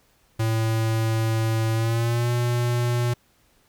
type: tone with pitch glide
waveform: square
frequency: 112 to 120.73 Hz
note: A2 to B2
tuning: +31 to -39 cents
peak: -21 dBFS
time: 0.39-3.14 s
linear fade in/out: 10 ms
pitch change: +130 cents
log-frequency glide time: 1.74-2.31 s
effects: pink hiss -62 dBFS RMS until 3.68 s